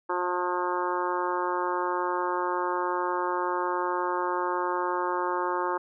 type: harmonic tone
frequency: 178.9 Hz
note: F3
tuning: 42 cents sharp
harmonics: 2 / 3 / 4 / 5 / 6 / 7 / 8 / 9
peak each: -31 / -35 / -42 / -30 / -32 / -35 / -40 / -41 dBFS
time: 0.09-5.78 s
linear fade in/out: 10 ms
effects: none